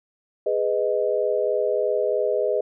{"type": "chord", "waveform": "sine", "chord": "G# minor", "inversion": "none", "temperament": "just", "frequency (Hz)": [415.3, 498.4, 623], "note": ["G#4", "B4", "D#5"], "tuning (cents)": [0, 16, 2], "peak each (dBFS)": -24, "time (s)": [0.46, 2.61], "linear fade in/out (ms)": 5, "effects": []}